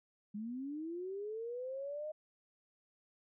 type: linear sweep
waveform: sine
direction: up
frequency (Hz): 201.4 to 622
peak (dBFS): -39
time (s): 0.34-2.12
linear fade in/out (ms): 10
effects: none